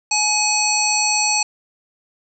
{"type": "harmonic tone with a mistuned harmonic", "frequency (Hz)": 844, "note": "G#5", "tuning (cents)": 28, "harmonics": [1, 3, 5, 7, 9], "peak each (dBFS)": [-22, -22, -22, -22, -22], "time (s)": [0.11, 1.43], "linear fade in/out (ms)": 5, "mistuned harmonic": 5, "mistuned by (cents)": 68, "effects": []}